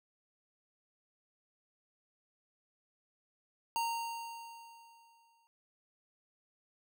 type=tone with exponential decay; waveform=square; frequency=925 Hz; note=A#5; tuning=14 cents flat; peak=-31 dBFS; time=3.76-5.47 s; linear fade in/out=0 ms; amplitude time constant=370 ms; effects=none